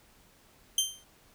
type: tone with exponential decay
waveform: 20% pulse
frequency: 3136 Hz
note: G7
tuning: in tune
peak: -16 dBFS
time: 0.78-1.04 s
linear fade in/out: 2 ms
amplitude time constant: 55 ms
effects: pink hiss -61 dBFS RMS until 1.34 s